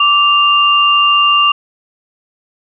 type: tone pair together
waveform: sine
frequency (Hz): 1169 / 2794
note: D6 / F7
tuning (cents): -8 / 0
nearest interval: octave + minor third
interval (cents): 1508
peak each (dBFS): -10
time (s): 0-1.52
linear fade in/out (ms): 5
effects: none